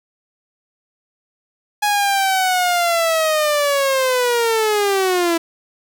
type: linear sweep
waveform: sawtooth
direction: down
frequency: 836 to 329.6 Hz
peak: -11 dBFS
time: 1.82-5.38 s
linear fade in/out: 10 ms
effects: none